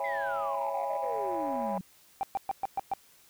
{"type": "chord", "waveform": "sine", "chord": "C# minor seventh", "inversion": "none", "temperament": "equal with one note detuned", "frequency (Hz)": [554.4, 659.3, 816.8, 987.8], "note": ["C#5", "E5", "G#5", "B5"], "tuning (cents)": [0, 0, -29, 0], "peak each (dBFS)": [-34, -36, -32, -37], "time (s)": [0, 1.78], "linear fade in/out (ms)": 2}
{"type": "exponential sweep", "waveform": "sine", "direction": "down", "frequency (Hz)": [2093, 180.1], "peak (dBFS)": -34, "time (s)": [0.04, 1.81], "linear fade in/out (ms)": 2}
{"type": "tone bursts", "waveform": "sine", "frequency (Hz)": 783, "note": "G5", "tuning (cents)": -2, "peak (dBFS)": -25, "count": 6, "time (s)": [2.21, 2.936], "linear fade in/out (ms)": 0, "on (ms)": 21, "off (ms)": 120}
{"effects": ["tanh soft clip ceiling -23 dBFS", "white hiss -60 dBFS RMS until 3.29 s"]}